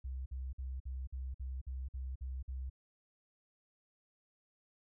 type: tone bursts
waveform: sine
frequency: 65 Hz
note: C2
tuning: 11 cents flat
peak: -38 dBFS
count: 10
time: 0.04-2.699 s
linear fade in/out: 10 ms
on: 220 ms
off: 51 ms
effects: none